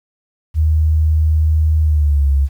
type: tone with pitch glide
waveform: sine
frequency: 78.1 to 69.18 Hz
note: D#2 to C#2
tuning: +7 to -3 cents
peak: -10 dBFS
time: 0.54-2.49 s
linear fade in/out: 50 ms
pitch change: -210 cents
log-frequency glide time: 1.82-2.3 s
effects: 8-bit